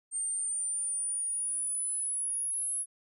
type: linear sweep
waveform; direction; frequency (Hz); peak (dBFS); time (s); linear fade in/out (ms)
sine; up; 8710 to 10750; -30; 0.11-2.86; 50
effects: none